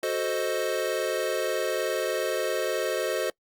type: chord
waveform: square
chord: F# diminished seventh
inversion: none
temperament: equal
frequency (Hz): 370 / 440 / 523.3 / 622.3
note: F#4 / A4 / C5 / Eb5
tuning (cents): 0 / 0 / 0 / 0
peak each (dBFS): -33 / -32 / -31 / -32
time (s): 0.03-3.3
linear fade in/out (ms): 2
effects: noise-tail reverb RT60 0.1 s tail -25 dB re dry + Opus 48 kbps